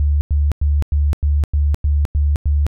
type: tone bursts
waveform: sine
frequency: 72.9 Hz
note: D2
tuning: 12 cents flat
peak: -12 dBFS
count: 9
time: 0-2.666 s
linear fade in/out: 0 ms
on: 210 ms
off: 97 ms
effects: none